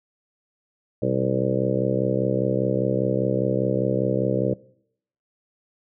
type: harmonic tone with a mistuned harmonic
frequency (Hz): 65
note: C2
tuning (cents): -11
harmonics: 2 / 3 / 4 / 5 / 6 / 7 / 8 / 9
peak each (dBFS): -27 / -28 / -33 / -28 / -31 / -27 / -27 / -29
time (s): 1.02-4.54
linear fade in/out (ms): 5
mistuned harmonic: 2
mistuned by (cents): -96
effects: noise-tail reverb RT60 0.7 s tail -22 dB re dry